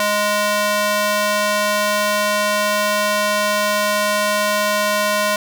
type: tone with high-pass filter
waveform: square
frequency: 207.7 Hz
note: G#3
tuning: in tune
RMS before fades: -18 dBFS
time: 0-5.36 s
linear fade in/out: 2 ms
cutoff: 690 Hz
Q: 0.91
effects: none